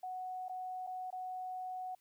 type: tone with dropouts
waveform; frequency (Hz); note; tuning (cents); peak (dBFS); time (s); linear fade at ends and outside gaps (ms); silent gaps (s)
sine; 740; F#5; 0; -39; 0.03-1.95; 5; 0.484-0.494 / 0.867-0.872 / 1.105-1.126
effects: white hiss -75 dBFS RMS until 2 s